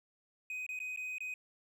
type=tone with dropouts; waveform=triangle; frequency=2507 Hz; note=D#7; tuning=12 cents sharp; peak=-36 dBFS; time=0.5-1.34 s; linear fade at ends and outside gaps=2 ms; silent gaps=0.665-0.69 / 0.791-0.801 / 0.962-0.973 / 1.183-1.205 s; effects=none